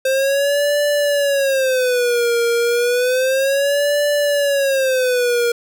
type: tone with vibrato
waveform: square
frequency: 523.3 Hz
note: C5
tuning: in tune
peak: -15 dBFS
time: 0.05-5.52 s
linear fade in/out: 5 ms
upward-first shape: sine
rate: 0.31 Hz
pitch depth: 190 cents each way
effects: none